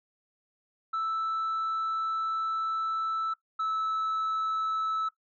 sine tone pair in turn, 1318.5 / 1306.4 Hz, E6 / E6, 0 / -16 cents, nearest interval unison, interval 16 cents, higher first, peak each -25 / -24 dBFS, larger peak second, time 0.93-3.34 / 3.59-5.09 s, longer first, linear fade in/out 10 ms, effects noise-tail reverb RT60 0.1 s tail -17 dB re dry + tanh soft clip ceiling -26 dBFS

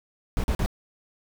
brown noise bursts, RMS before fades -24 dBFS, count 3, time 0.37-0.661 s, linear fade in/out 0 ms, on 69 ms, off 42 ms, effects none

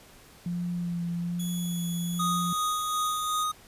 sine tone with vibrato, 173.6 Hz, F3, 10 cents flat, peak -28 dBFS, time 0.46-2.53 s, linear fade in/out 2 ms, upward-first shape sine, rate 1.2 Hz, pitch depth 19 cents each way
10% pulse tone with pitch glide, 3390 to 3546 Hz, G#7 to A7, +35 to +13 cents, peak -30 dBFS, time 1.39-3.44 s, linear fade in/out 10 ms, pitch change +78 cents, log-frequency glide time 3-3.33 s
square tone with tremolo, 1243 Hz, D#6, 2 cents flat, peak -26 dBFS, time 2.19-3.52 s, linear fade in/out 10 ms, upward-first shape sine, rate 2.7 Hz, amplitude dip 35%
effects pink hiss -53 dBFS RMS until 3.67 s + resampled to 32000 Hz

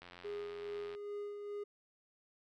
click train, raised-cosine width 0.3 ms, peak -36 dBFS, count 83, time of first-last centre 0.02-0.95 s, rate 88.2 Hz
triangle tone with tremolo, 410.8 Hz, G#4, 19 cents flat, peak -37 dBFS, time 0.24-1.64 s, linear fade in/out 10 ms, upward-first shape sine, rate 2.4 Hz, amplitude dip 40%
effects none

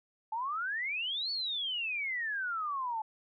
sine exponential two-way sweep, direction up then down, 856 to 4500 to 856 Hz, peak -32 dBFS, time 0.32-3.02 s, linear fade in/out 5 ms, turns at 1.31 s, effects none

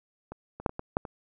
clicks, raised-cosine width 1 ms, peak -25 / -26 / -9 / -24 / -20 / -11 / -24 dBFS, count 7, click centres 0.32 / 0.6 / 0.662 / 0.694 / 0.794 / 0.969 / 1.052 s, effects none

